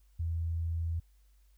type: tone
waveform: sine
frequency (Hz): 83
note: E2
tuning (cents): +12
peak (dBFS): -30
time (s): 0.19-1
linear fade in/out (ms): 10
effects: added 50 Hz sine -60 dBFS peak until 1.57 s + white hiss -75 dBFS RMS until 1.57 s